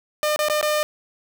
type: tone with dropouts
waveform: sawtooth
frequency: 604 Hz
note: D5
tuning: 48 cents sharp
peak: -15 dBFS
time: 0.23-0.83 s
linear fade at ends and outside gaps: 0 ms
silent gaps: 0.361-0.391 / 0.485-0.498 / 0.612-0.628 s
effects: none